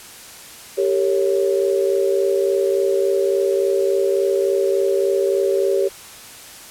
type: chord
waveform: sine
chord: G diminished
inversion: none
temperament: equal with one note detuned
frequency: 392 / 455.5 / 554.4 Hz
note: G4 / Bb4 / Db5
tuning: 0 / -40 / 0 cents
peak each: -17 / -23 / -21 dBFS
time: 0.77-5.89 s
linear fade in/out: 20 ms
effects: white hiss -39 dBFS RMS until 6.7 s + low-pass 12000 Hz 12 dB/octave